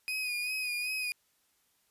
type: tone with vibrato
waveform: 35% pulse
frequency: 2483 Hz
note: D#7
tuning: 4 cents flat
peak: -30 dBFS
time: 0.08-1.12 s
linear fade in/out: 0 ms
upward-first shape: sine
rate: 2.6 Hz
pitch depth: 41 cents each way
effects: white hiss -72 dBFS RMS until 1.9 s + resampled to 32000 Hz